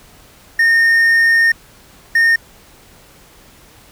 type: tone bursts at uneven times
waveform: triangle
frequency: 1833 Hz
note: A#6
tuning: 30 cents flat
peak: -7 dBFS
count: 2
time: 0.59-1.52 / 2.15-2.36 s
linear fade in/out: 5 ms
effects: pink hiss -45 dBFS RMS until 3.91 s